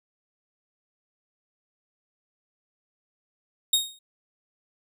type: tone with exponential decay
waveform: sawtooth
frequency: 3729 Hz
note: A#7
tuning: in tune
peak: -13 dBFS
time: 3.73-3.99 s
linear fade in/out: 5 ms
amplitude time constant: 56 ms
effects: none